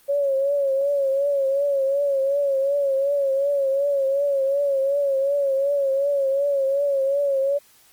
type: tone with vibrato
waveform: sine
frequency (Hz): 554.4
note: C#5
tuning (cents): 0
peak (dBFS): -18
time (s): 0.08-7.59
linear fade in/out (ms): 20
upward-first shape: triangle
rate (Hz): 2.7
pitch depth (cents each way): 68
effects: white hiss -55 dBFS RMS until 7.92 s + Opus 24 kbps